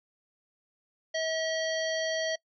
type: harmonic tone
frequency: 642 Hz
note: E5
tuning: 46 cents flat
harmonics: 1 / 3 / 5 / 7 / 9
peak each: -30 / -35 / -37 / -38 / -40 dBFS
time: 1.14-2.36 s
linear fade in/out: 10 ms
effects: noise-tail reverb RT60 0.1 s tail -24 dB re dry